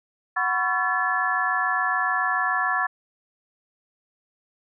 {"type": "tone cluster", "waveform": "sine", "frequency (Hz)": [741, 1003, 1110, 1350, 1728], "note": ["F#5", "B5", "C#6", "E6", "A6"], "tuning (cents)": [2, 26, 2, 41, -32], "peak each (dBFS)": [-29, -30, -27, -29, -24], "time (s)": [0.36, 2.87], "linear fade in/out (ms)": 10, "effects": []}